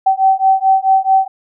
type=beating tone pair; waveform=sine; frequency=766 / 770.6 Hz; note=G5 / G5; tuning=-40 / -30 cents; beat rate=4.6 Hz; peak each=-12 dBFS; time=0.06-1.28 s; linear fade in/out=10 ms; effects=none